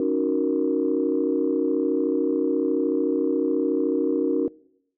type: chord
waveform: sine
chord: D# minor seventh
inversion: third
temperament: equal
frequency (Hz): 277.2 / 311.1 / 370 / 466.2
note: C#4 / D#4 / F#4 / A#4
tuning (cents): 0 / 0 / 0 / 0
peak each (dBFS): -25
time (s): 0-4.48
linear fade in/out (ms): 2
effects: noise-tail reverb RT60 0.8 s tail -24 dB re dry + tanh soft clip ceiling -11 dBFS